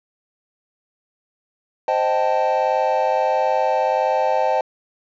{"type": "chord", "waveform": "triangle", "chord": "A half-diminished seventh", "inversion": "first", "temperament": "equal with one note detuned", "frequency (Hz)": [523.3, 622.3, 778.6, 880], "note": ["C5", "Eb5", "G5", "A5"], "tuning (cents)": [0, 0, -12, 0], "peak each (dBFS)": -20, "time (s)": [1.88, 4.61], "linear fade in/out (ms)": 2, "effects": ["resampled to 16000 Hz"]}